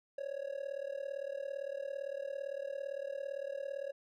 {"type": "tone with amplitude modulation", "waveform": "triangle", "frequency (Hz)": 554.4, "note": "C#5", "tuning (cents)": 0, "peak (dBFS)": -32, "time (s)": [0.18, 3.92], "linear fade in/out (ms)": 5, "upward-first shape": "sine", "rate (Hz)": 37.7, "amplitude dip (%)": 90, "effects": []}